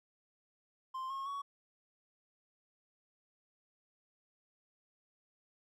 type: tone with pitch steps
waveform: triangle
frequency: 1046.5 / 1082.8 / 1120.3 Hz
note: C6 / C#6 / C#6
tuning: 0 / -41 / +18 cents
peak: -36 dBFS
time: 0.94-1.42 s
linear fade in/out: 10 ms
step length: 160 ms
effects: none